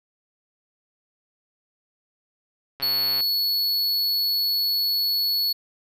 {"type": "click train", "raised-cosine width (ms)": 0.3, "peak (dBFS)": -20, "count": 57, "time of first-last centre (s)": [2.8, 3.206], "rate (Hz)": 138}
{"type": "tone", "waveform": "square", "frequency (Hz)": 4400, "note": "C#8", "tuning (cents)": -14, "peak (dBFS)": -21, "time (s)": [2.82, 5.53], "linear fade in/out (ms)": 10}
{"effects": []}